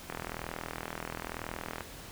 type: click train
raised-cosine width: 0.5 ms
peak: -21 dBFS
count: 71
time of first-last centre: 0.1-1.807 s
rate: 41 Hz
effects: pink hiss -47 dBFS RMS until 2.11 s